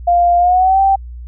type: tone with pitch glide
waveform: sine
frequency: 698.5 to 779.5 Hz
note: F5 to G5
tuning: 0 to -10 cents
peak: -8 dBFS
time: 0.07-0.96 s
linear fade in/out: 10 ms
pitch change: +190 cents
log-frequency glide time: 0.38-0.8 s
effects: added 60 Hz sine -27 dBFS peak until 1.27 s